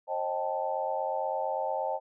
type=chord; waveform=sine; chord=A half-diminished seventh; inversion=first; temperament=equal with one note detuned; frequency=533.6 / 622.3 / 784 / 880 Hz; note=C5 / Eb5 / G5 / A5; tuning=+34 / 0 / 0 / 0 cents; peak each=-34 dBFS; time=0.07-2 s; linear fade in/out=50 ms; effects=none